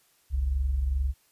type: tone pair together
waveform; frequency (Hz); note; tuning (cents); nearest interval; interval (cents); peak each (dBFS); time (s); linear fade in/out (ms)
sine; 44.72 / 67.2; F1 / C2; +42 / +47; perfect fifth; 705; -32 / -24; 0.3-1.14; 50
effects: white hiss -65 dBFS RMS until 1.31 s + resampled to 32000 Hz